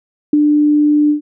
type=tone with ADSR envelope; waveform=sine; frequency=297.1 Hz; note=D4; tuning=20 cents sharp; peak=-5 dBFS; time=0.33-1.21 s; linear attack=4 ms; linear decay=16 ms; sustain=-3 dB; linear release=110 ms; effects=none